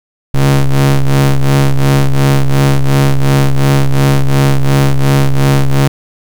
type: ring-modulated tone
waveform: 45% pulse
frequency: 69.3 Hz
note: C#2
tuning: in tune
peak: -3 dBFS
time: 0.34-5.88 s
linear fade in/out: 5 ms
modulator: 67.9 Hz
effects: 7-bit